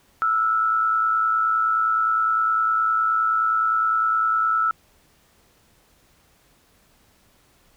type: tone pair together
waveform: sine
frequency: 1318.5 / 1428.2 Hz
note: E6 / F6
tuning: 0 / +38 cents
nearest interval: minor second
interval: 138 cents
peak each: -18 / -27 dBFS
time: 0.22-4.71 s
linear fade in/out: 0 ms
effects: pink hiss -59 dBFS RMS until 7.76 s